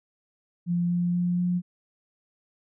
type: tone with pitch steps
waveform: sine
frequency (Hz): 173.9 / 175.21 / 176.53 / 177.86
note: F3 / F3 / F3 / F3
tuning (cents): -7 / +6 / +19 / +32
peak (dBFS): -22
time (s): 0.66-1.62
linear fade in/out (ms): 50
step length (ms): 240
effects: none